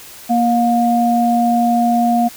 sine tone pair together, 235.6 / 711.7 Hz, A#3 / F5, +19 / +33 cents, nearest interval octave + perfect fifth, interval 1914 cents, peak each -14 dBFS, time 0.29-2.29 s, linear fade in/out 20 ms, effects white hiss -37 dBFS RMS until 2.36 s

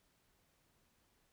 silence, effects pink hiss -75 dBFS RMS until 1.32 s

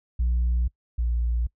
sine tone pair in turn, 60 / 58.63 Hz, B1 / A#1, -49 / +11 cents, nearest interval unison, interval 40 cents, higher first, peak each -18 / -20 dBFS, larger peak first, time 0.19-0.68 / 0.98-1.47 s, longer neither, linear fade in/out 10 ms, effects noise-tail reverb RT60 0.1 s tail -24 dB re dry + tanh soft clip ceiling -18 dBFS

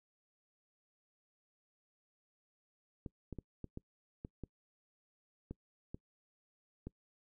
clicks, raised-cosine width 3 ms, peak -30 dBFS, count 10, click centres 3.062 / 3.327 / 3.387 / 3.643 / 3.774 / 4.249 / 4.437 / 5.51 / 5.945 / 6.87 s, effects noise-tail reverb RT60 0.1 s tail -25 dB re dry

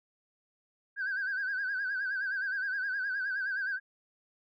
sine tone with vibrato, 1568 Hz, G6, in tune, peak -29 dBFS, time 0.96-3.8 s, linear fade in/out 50 ms, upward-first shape sine, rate 9.6 Hz, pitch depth 88 cents each way, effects tanh soft clip ceiling -27 dBFS

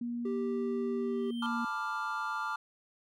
sine tone with pitch glide, 238.5 to 234.9 Hz, A#3 to A#3, +40 to +13 cents, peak -33 dBFS, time 0.01-1.65 s, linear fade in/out 5 ms, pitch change -27 cents, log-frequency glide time 1.03-1.52 s
triangle tone, 392 Hz, G4, in tune, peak -31 dBFS, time 0.25-1.31 s, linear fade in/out 5 ms
triangle tone with exponential growth, 3136 Hz, G7, in tune, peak -37 dBFS, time 1-1.46 s, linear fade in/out 0 ms, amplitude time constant 100 ms
triangle chord, B half-diminished seventh, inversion third, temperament equal with one note detuned, 880 / 987.8 / 1182.1 / 1396.9 Hz, A5 / B5 / D6 / F6, 0 / 0 / +11 / 0 cents, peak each -37 / -41 / -35 / -35 dBFS, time 1.42-2.56 s, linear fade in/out 5 ms
effects none

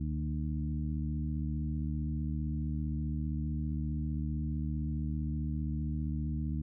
harmonic tone with a mistuned harmonic, 75.3 Hz, D2, 44 cents sharp, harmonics 1 / 2 / 3 / 4, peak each -34 / -36 / -39 / -43 dBFS, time 0-6.62 s, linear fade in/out 10 ms, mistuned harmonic 1, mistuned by -50 cents, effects none

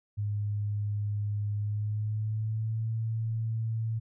sine tone with pitch glide, 103.6 to 112.33 Hz, G#2 to A2, -4 to +36 cents, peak -28 dBFS, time 0.17-4 s, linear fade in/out 20 ms, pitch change +140 cents, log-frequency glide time 1.56-2.91 s, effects none

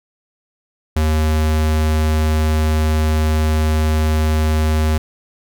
square tone, 77.78 Hz, D#2, in tune, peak -14 dBFS, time 0.96-4.98 s, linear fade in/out 5 ms, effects none

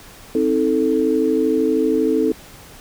sine chord, A diminished, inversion first, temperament just, 264 / 316.8 / 440 Hz, C4 / Eb4 / A4, +16 / +31 / 0 cents, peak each -20 / -19 / -18 dBFS, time 0.35-2.32 s, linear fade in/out 2 ms, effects pink hiss -42 dBFS RMS until 2.8 s

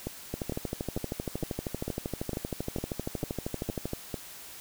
two click trains, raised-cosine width 2 ms, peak -19 / -18 dBFS, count 10 / 47, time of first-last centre 0.07-4.142 / 0.34-3.934 s, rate 2.21 / 12.8 Hz, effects white hiss -46 dBFS RMS until 4.6 s

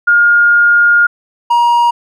sine / triangle tone pair in turn, 1419 / 949.4 Hz, F6 / A#5, +27 / +31 cents, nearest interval perfect fifth, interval 696 cents, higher first, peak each -5 / -5 dBFS, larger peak neither, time 0.07-1.07 / 1.5-1.91 s, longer first, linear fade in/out 10 ms, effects none

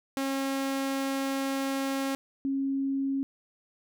sawtooth / sine tone pair in turn, 271.3 / 272.5 Hz, C#4 / C#4, -37 / -29 cents, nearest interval unison, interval 8 cents, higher second, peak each -24 / -26 dBFS, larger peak first, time 0.17-2.15 / 2.45-3.23 s, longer first, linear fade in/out 0 ms, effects none

